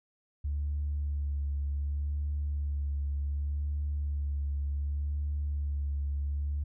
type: tone with vibrato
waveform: sine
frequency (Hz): 72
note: D2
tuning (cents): -34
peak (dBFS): -28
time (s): 0.44-6.64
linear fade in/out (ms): 10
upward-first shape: sine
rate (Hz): 0.67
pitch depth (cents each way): 25
effects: tanh soft clip ceiling -25 dBFS